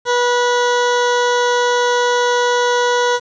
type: tone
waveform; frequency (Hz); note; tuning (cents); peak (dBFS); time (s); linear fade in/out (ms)
20% pulse; 487.4; B4; -23; -8; 0.05-3.2; 50
effects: resampled to 16000 Hz + 7-bit

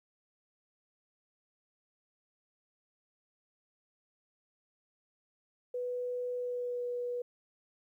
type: tone with pitch glide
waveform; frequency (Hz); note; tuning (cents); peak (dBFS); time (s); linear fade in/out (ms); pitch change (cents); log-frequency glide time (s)
sine; 493.9 to 487.7; B4 to B4; 0 to -22; -33; 5.74-7.22; 5; -22; 6.35-6.84
effects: 12-bit

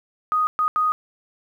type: tone bursts at uneven times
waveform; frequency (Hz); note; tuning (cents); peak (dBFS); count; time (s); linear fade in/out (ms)
sine; 1244.5; D#6; 0; -17; 3; 0.32-0.47 / 0.59-0.68 / 0.76-0.92; 0
effects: 9-bit

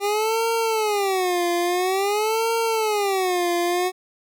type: tone with vibrato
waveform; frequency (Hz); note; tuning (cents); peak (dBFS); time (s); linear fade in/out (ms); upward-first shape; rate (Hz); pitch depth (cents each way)
25% pulse; 398.4; G4; +28; -16; 0-3.92; 50; sine; 0.49; 240
effects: none

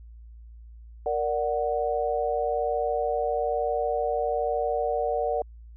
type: chord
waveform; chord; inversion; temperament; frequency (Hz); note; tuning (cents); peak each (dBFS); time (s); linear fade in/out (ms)
sine; Bb augmented; none; equal; 466.2 / 587.3 / 740; Bb4 / D5 / F#5; 0 / 0 / 0; -28; 1.06-5.42; 2
effects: added 57 Hz sine -43 dBFS peak until 5.76 s

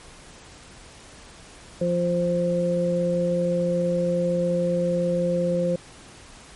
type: harmonic tone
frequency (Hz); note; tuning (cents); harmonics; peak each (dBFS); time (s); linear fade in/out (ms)
174.61; F3; 0; 1 / 2 / 3; -24 / -31 / -22; 1.81-5.76; 5
effects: pink hiss -46 dBFS RMS until 6.55 s + MP3 48 kbps

